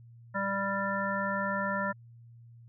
harmonic tone, 196.9 Hz, G3, 8 cents sharp, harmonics 1 / 3 / 5 / 7 / 9, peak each -35 / -35 / -35 / -35 / -35 dBFS, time 0.34-1.93 s, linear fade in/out 20 ms, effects added 117 Hz sine -50 dBFS peak until 2.68 s

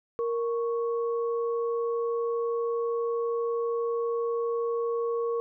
sine tone pair together, 466.2 / 1108.7 Hz, A#4 / C#6, 0 / 0 cents, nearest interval octave + minor third, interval 1500 cents, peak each -26 / -36 dBFS, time 0.19-5.4 s, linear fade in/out 0 ms, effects none

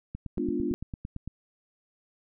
click train, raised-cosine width 5 ms, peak -23 dBFS, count 11, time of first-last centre 0.15-1.276 s, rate 8.88 Hz
sine chord, G# diminished seventh, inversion none, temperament equal, 207.7 / 246.9 / 293.7 / 349.2 Hz, G#3 / B3 / D4 / F4, 0 / 0 / 0 / 0 cents, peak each -36 / -32 / -31 / -31 dBFS, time 0.38-0.74 s, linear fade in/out 0 ms
effects none

